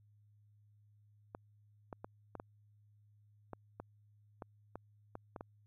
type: clicks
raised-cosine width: 1 ms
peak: -30 dBFS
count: 12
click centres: 1.349 / 1.928 / 2.045 / 2.353 / 2.399 / 3.533 / 3.8 / 4.422 / 4.756 / 5.154 / 5.362 / 5.409 s
effects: added 104 Hz sine -64 dBFS peak until 5.66 s